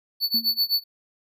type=tone with tremolo; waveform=square; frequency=4468 Hz; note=C#8; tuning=13 cents sharp; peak=-18 dBFS; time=0.2-0.84 s; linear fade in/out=50 ms; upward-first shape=sine; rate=7.8 Hz; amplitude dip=95%
type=tone with exponential decay; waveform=sine; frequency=229.7 Hz; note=A#3; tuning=25 cents flat; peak=-28 dBFS; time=0.34-0.68 s; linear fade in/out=5 ms; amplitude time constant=72 ms
effects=none